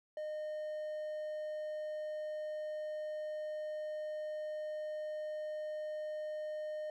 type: tone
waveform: triangle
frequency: 612 Hz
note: D#5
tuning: 29 cents flat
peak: -36 dBFS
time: 0.17-6.9 s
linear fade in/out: 2 ms
effects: none